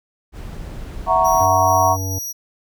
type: noise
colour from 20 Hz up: brown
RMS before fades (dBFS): -31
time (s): 0.32-1.48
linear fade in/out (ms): 50
type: chord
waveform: sine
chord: F# dominant seventh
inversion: third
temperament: equal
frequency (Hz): 659.3 / 740 / 932.3 / 1108.7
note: E5 / F#5 / A#5 / C#6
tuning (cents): 0 / 0 / 0 / 0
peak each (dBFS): -19 / -18 / -17 / -18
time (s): 1.06-1.97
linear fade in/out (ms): 50
type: tone with tremolo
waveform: sawtooth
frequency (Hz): 5780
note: F#8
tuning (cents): -41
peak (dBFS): -23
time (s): 1.24-2.33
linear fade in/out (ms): 20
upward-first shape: square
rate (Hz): 2.3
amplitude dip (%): 30
type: harmonic tone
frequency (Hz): 95.5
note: G2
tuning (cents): -45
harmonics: 1 / 3 / 5 / 7 / 9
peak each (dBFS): -22 / -32 / -36 / -39 / -41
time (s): 1.4-2.19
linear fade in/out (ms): 10
effects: none